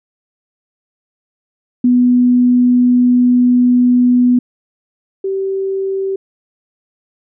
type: tone pair in turn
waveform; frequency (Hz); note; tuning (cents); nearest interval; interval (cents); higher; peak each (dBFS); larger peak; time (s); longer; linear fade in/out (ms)
sine; 246.9 / 386.8; B3 / G4; 0 / -23; minor sixth; 777; second; -7 / -15; first; 1.84-4.39 / 5.24-6.16; first; 5
effects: none